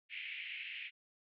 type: band-pass noise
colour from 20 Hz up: pink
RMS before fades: -45 dBFS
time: 0.09-0.91 s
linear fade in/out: 50 ms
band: 2100 to 2900 Hz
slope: 48 dB/octave
effects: none